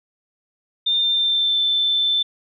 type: tone with pitch glide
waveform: sine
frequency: 3607 to 3537 Hz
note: A7 to A7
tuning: +42 to +8 cents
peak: -16 dBFS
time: 0.86-2.23 s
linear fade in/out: 10 ms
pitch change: -34 cents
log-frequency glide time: 1.02-1.6 s
effects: none